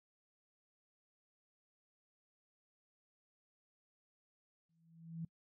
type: tone with exponential growth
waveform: sine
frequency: 164.81 Hz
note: E3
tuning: in tune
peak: -38 dBFS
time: 4.69-5.25 s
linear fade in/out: 5 ms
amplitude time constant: 120 ms
effects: noise-tail reverb RT60 0.1 s tail -23 dB re dry